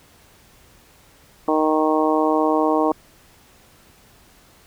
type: harmonic tone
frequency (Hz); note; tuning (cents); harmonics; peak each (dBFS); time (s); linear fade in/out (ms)
155.56; D#3; 0; 2 / 3 / 4 / 5 / 6 / 7; -20 / -22 / -23 / -24 / -25 / -25; 1.48-2.92; 2
effects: pink hiss -52 dBFS RMS until 4.66 s